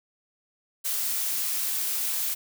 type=noise; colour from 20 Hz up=blue; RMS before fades=-28 dBFS; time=0.84-2.35 s; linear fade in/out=20 ms; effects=none